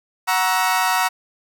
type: chord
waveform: 30% pulse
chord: F# dominant seventh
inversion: none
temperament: equal with one note detuned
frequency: 740 / 944.3 / 1108.7 / 1318.5 Hz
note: F#5 / A#5 / C#6 / E6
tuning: 0 / +22 / 0 / 0 cents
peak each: -19 / -18 / -24 / -21 dBFS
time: 0.27-1.09 s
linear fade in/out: 20 ms
effects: none